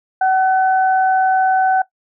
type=tone pair together; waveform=sine; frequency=756 / 1509 Hz; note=F#5 / F#6; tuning=+37 / +34 cents; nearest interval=octave; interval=1197 cents; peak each=-12 / -21 dBFS; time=0.21-1.82 s; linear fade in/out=5 ms; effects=noise-tail reverb RT60 0.1 s tail -17 dB re dry